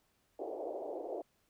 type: band-pass noise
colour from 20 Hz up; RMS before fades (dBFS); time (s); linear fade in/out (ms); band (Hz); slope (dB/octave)
white; -41; 0.39-1.22; 5; 330 to 710; 48
effects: pink hiss -75 dBFS RMS until 1.49 s